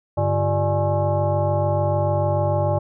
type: tone with frequency modulation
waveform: sine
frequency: 345.6 Hz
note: F4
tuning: 18 cents flat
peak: -17 dBFS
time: 0.17-2.79 s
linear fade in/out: 10 ms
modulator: 246 Hz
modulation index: 2
effects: none